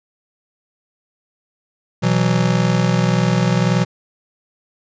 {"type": "chord", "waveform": "square", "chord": "B suspended fourth", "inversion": "none", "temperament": "just", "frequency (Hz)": [123.47, 164.63, 185.21], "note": ["B2", "E3", "F#3"], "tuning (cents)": [0, -2, 2], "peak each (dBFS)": -19, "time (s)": [2.02, 3.85], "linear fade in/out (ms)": 20, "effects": ["resampled to 16000 Hz"]}